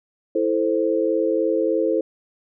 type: chord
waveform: sine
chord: A minor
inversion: second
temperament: equal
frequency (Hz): 329.6 / 440 / 523.3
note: E4 / A4 / C5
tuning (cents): 0 / 0 / 0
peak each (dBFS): -22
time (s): 0.35-2.01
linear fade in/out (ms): 5
effects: none